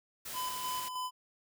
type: noise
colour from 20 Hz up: white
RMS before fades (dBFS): -42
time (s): 0.25-0.89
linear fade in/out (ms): 10
type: tone with tremolo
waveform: square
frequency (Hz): 1008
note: B5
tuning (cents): +35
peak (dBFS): -35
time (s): 0.33-1.11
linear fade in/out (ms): 50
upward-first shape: square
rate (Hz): 3.2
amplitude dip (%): 40
effects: none